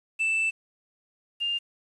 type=tone pair in turn; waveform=triangle / sine; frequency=2648 / 2805 Hz; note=E7 / F7; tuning=+7 / +7 cents; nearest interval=minor second; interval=100 cents; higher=second; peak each=-21 / -25 dBFS; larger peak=first; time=0.19-0.51 / 1.4-1.59 s; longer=first; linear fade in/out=20 ms; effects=resampled to 24000 Hz + 9-bit